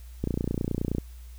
click train, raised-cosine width 3 ms, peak -14 dBFS, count 23, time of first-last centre 0.24-0.983 s, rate 29.6 Hz, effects added 60 Hz sine -41 dBFS peak until 1.38 s + white hiss -58 dBFS RMS until 1.38 s

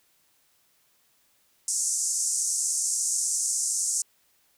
white band-pass noise, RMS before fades -27 dBFS, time 1.68-4.02 s, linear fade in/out 2 ms, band 5900 to 9100 Hz, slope 48 dB/octave, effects white hiss -66 dBFS RMS until 4.57 s

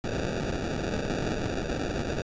violet noise with sample-and-hold, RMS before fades -30 dBFS, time 0.04-2.22 s, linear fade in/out 0 ms, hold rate 1050 Hz, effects resampled to 16000 Hz

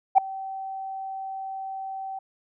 sine tone with ADSR envelope, 771 Hz, G5, 29 cents flat, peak -8 dBFS, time 0.15-2.19 s, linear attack 30 ms, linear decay 4 ms, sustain -23 dB, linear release 6 ms, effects tanh soft clip ceiling -5 dBFS

